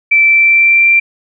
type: tone with pitch glide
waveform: sine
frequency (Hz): 2330 to 2360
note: D7 to D7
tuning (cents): -14 to +8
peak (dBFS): -5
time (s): 0.11-1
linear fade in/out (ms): 10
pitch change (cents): +22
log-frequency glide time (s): 0.24-0.89
effects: none